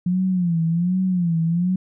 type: tone with vibrato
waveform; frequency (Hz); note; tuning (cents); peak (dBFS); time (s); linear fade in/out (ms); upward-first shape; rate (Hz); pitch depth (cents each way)
sine; 175.1; F3; +5; -17; 0.06-1.76; 5; sine; 1.3; 120
effects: none